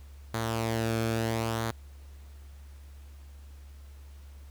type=tone with flanger; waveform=sawtooth; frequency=113.4 Hz; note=A#2; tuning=47 cents flat; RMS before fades=-30 dBFS; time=0.34-1.71 s; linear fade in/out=0 ms; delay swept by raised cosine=0.37 to 1.04 ms; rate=0.74 Hz; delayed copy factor=-0.5; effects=added 70 Hz sine -45 dBFS peak until 4.5 s + pink hiss -61 dBFS RMS until 4.5 s